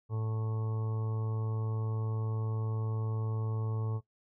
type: harmonic tone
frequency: 110 Hz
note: A2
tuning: in tune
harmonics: 1 / 2 / 3 / 4 / 5 / 6 / 7 / 8 / 9 / 10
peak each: -31 / -49 / -51 / -43 / -54 / -58 / -58 / -52 / -61 / -51 dBFS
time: 0.09-4.01 s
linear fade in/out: 50 ms
effects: noise-tail reverb RT60 0.1 s tail -17 dB re dry